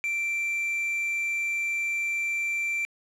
triangle tone with quantisation, 2349 Hz, D7, in tune, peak -24 dBFS, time 0.04-2.85 s, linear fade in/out 0 ms, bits 8, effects low-pass 11000 Hz 12 dB/octave

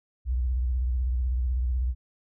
sine tone with vibrato, 62.3 Hz, B1, 16 cents sharp, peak -23 dBFS, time 0.25-1.95 s, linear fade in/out 50 ms, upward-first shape sine, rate 16 Hz, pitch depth 130 cents each way, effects none

